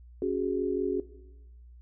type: chord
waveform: sine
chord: C# suspended fourth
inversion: none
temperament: equal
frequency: 277.2 / 370 / 415.3 Hz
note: C#4 / F#4 / G#4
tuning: 0 / 0 / 0 cents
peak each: -33 / -28 / -31 dBFS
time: 0.22-1 s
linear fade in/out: 2 ms
effects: noise-tail reverb RT60 1.0 s tail -17 dB re dry + added 60 Hz sine -48 dBFS peak until 1.81 s